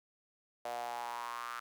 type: tone with high-pass filter sweep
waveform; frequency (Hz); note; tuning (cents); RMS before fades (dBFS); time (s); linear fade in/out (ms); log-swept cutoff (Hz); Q
sawtooth; 119.5; A#2; +43; -41; 0.65-1.6; 5; 650 to 1300; 5.5
effects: none